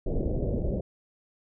pink low-pass noise, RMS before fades -28 dBFS, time 0.06-0.81 s, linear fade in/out 5 ms, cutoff 600 Hz, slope 48 dB/octave, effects none

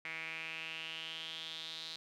sawtooth tone with band-pass filter sweep, 161.3 Hz, E3, 37 cents flat, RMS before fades -44 dBFS, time 0.05-1.96 s, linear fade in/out 0 ms, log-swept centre 2200 to 4000 Hz, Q 5.8, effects none

